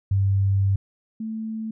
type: tone pair in turn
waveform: sine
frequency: 98 / 220.7 Hz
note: G2 / A3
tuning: 0 / +5 cents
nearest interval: octave + major second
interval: 1405 cents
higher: second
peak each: -17 / -27 dBFS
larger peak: first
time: 0.11-0.76 / 1.2-1.71 s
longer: first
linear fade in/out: 5 ms
effects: none